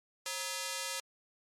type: ring-modulated tone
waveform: 5% pulse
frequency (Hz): 743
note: F#5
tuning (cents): +7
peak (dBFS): -21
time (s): 0.26-1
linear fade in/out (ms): 2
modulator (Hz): 206
effects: MP3 64 kbps